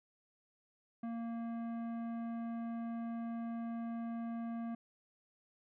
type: tone with tanh clipping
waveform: sine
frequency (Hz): 231.2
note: A#3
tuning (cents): -14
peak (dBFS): -40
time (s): 1.03-4.75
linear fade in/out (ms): 5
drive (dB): 13
effects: none